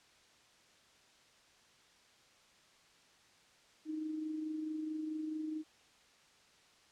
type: tone with amplitude modulation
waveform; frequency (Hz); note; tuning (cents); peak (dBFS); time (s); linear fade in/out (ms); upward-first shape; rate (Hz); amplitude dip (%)
sine; 311.1; D#4; 0; -35; 3.85-5.64; 50; sine; 24.6; 40
effects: white hiss -65 dBFS RMS until 6.91 s + low-pass 6000 Hz 12 dB/octave